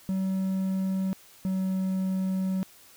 triangle tone pair in turn, 190.2 / 188.78 Hz, F#3 / F#3, +48 / +35 cents, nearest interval unison, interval 13 cents, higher first, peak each -23 dBFS, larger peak neither, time 0.09-1.13 / 1.45-2.63 s, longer second, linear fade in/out 0 ms, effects white hiss -54 dBFS RMS until 2.96 s

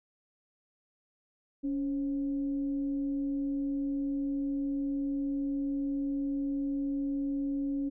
sine tone with frequency modulation, 280.2 Hz, C#4, 19 cents sharp, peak -29 dBFS, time 1.63-7.9 s, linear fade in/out 20 ms, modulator 254 Hz, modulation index 0.22, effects none

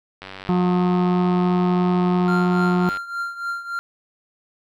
click train, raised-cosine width 0.3 ms, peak -19 dBFS, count 264, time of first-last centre 0.22-2.971 s, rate 95.6 Hz
harmonic tone, 179.7 Hz, F3, 50 cents sharp, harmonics 1 / 2 / 4 / 5 / 6 / 7, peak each -17 / -23 / -29 / -31 / -33 / -34 dBFS, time 0.49-2.89 s, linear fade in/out 0 ms
triangle tone with tremolo, 1387 Hz, F6, 12 cents flat, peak -20 dBFS, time 2.28-3.79 s, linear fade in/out 0 ms, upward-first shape triangle, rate 3.5 Hz, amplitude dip 80%
effects none

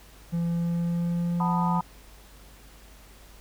triangle tone with pitch glide, 169.7 to 173.07 Hz, F3 to F3, -49 to -15 cents, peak -22 dBFS, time 0.32-1.81 s, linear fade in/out 20 ms, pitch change +34 cents, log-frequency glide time 0.48-1.48 s
sine chord, B dominant seventh, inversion second, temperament just, 740.8 / 889 / 987.8 / 1234.7 Hz, F#5 / A5 / B5 / D#6, +2 / +18 / 0 / -14 cents, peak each -35 / -29 / -29 / -34 dBFS, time 1.4-1.81 s, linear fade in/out 2 ms
effects added 50 Hz sine -50 dBFS peak until 3.4 s + pink hiss -53 dBFS RMS until 3.4 s

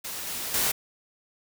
white noise with level steps, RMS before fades -35 / -33 / -25 dBFS, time 0.04-0.72 s, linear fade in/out 10 ms, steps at 0.27 / 0.54 s, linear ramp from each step 2 ms, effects none

